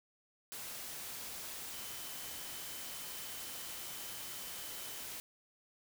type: tone in noise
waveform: sine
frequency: 3051 Hz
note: G7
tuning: 48 cents flat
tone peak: -55 dBFS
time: 1.73-5.04 s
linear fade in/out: 0 ms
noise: white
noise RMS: -45 dBFS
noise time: 0.52-5.2 s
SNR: -13 dB
effects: none